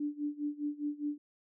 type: tone with tremolo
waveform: sine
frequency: 293.7 Hz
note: D4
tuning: in tune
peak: -30 dBFS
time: 0-1.18 s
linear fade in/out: 5 ms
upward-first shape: sine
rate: 4.9 Hz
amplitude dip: 90%
effects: none